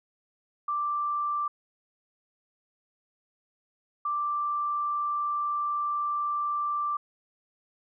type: tone pair in turn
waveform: sine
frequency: 1176 / 1176 Hz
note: D6 / D6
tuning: +2 / +2 cents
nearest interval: unison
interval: 0 cents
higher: neither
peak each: -26 dBFS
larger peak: neither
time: 0.68-1.48 / 4.05-6.97 s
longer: second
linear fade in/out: 5 ms
effects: none